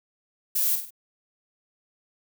violet noise with echo, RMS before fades -24 dBFS, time 0.55-0.76 s, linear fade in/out 10 ms, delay 49 ms, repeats 3, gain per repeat -7 dB, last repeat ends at 0.907 s, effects none

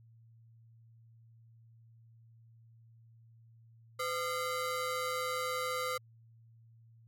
30% pulse ring-modulated tone, 860 Hz, A5, 40 cents flat, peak -27 dBFS, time 3.99-5.98 s, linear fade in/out 10 ms, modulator 352 Hz, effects added 114 Hz sine -57 dBFS peak until 7.07 s + MP3 64 kbps

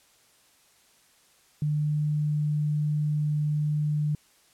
sine tone, 149.9 Hz, D3, 36 cents sharp, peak -23 dBFS, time 1.62-4.15 s, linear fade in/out 2 ms, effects white hiss -61 dBFS RMS until 4.53 s + low-pass 11000 Hz 12 dB/octave

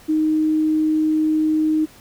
sine tone, 311.1 Hz, D#4, in tune, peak -15 dBFS, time 0.08-1.86 s, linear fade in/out 20 ms, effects pink hiss -47 dBFS RMS until 2 s

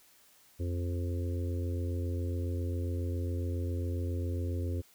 harmonic tone, 87.31 Hz, F2, in tune, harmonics 1 / 3 / 4 / 5 / 6, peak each -31 / -41 / -43 / -45 / -47 dBFS, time 0.59-4.82 s, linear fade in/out 20 ms, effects white hiss -62 dBFS RMS until 4.94 s

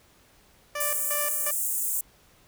15% pulse tone with tremolo, 587.3 Hz, D5, in tune, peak -23 dBFS, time 0.75-1.51 s, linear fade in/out 5 ms, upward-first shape square, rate 2.8 Hz, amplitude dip 80%
pink high-pass noise, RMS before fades -28 dBFS, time 0.8-2.01 s, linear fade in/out 5 ms, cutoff 7400 Hz, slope 48 dB/octave
effects pink hiss -59 dBFS RMS until 2.47 s

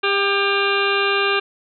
harmonic tone with a mistuned harmonic, 398.7 Hz, G4, 29 cents sharp, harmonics 1 / 2 / 3 / 4 / 6 / 7 / 8 / 9 / 10, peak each -21 / -29 / -23 / -23 / -25 / -24 / -34 / -29 / -32 dBFS, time 0.03-1.4 s, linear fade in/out 10 ms, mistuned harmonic 2, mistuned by -19 cents, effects none

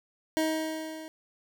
25% pulse tone with level ramp, 316.2 Hz, D#4, 28 cents sharp, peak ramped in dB -20 to -37 dBFS, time 0.37-1.08 s, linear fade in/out 0 ms, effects none

